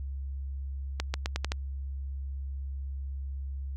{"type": "accelerating click train", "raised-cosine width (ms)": 0.2, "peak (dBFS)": -13, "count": 6, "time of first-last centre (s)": [1, 1.519], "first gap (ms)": 140, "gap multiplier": 0.85, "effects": ["added 68 Hz sine -33 dBFS peak until 3.76 s"]}